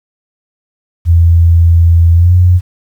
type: tone with pitch glide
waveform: sine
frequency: 84.2 to 89.72 Hz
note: E2 to F2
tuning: +37 to +47 cents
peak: -3 dBFS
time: 1.05-2.61 s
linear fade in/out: 50 ms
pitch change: +110 cents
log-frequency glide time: 2.14-2.34 s
effects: 7-bit